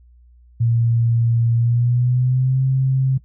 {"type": "tone with pitch glide", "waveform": "sine", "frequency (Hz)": [116.54, 132.33], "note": ["A#2", "C3"], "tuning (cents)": [0, 20], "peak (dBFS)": -14, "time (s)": [0.6, 3.18], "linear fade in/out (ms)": 10, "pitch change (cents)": 220, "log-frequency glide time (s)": [1.55, 2.63], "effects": ["noise-tail reverb RT60 0.1 s tail -19 dB re dry", "added 60 Hz sine -46 dBFS peak until 3.24 s"]}